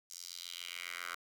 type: tone with high-pass filter sweep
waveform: 10% pulse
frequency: 87.31 Hz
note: F2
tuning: in tune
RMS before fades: -45 dBFS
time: 0.1-1.15 s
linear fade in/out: 5 ms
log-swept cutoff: 6200 to 1400 Hz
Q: 2.4
effects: none